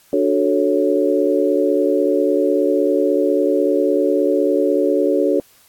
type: chord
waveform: sine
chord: D major seventh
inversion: none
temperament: equal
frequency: 293.7 / 370 / 440 / 554.4 Hz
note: D4 / F#4 / A4 / C#5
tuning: 0 / 0 / 0 / 0 cents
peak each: -19 dBFS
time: 0.13-5.4 s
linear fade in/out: 2 ms
effects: white hiss -52 dBFS RMS until 5.68 s + AAC 64 kbps